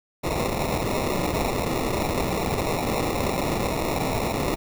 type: noise with sample-and-hold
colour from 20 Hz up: violet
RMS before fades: -25 dBFS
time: 0.23-4.56 s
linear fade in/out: 20 ms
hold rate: 1575 Hz
effects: none